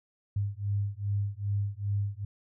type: beating tone pair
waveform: sine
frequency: 100 / 102.5 Hz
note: G2 / G#2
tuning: +35 / -22 cents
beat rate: 2.5 Hz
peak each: -31 dBFS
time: 0.36-2.25 s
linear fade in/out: 5 ms
effects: none